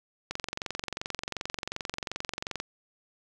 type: click train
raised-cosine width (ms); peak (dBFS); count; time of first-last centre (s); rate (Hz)
0.2; -15; 53; 0.31-2.601; 22.7
effects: none